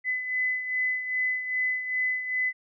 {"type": "beating tone pair", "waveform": "sine", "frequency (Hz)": [2012, 2014.5], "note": ["B6", "B6"], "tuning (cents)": [32, 34], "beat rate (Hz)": 2.5, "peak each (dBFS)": [-26, -33], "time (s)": [0.04, 2.53], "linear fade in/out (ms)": 50, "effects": []}